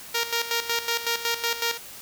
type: tone with tremolo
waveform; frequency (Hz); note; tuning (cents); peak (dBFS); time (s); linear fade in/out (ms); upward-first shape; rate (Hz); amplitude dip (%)
5% pulse; 466.2; A#4; 0; -11; 0.14-1.78; 10; square; 5.4; 70
effects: white hiss -42 dBFS RMS until 2.01 s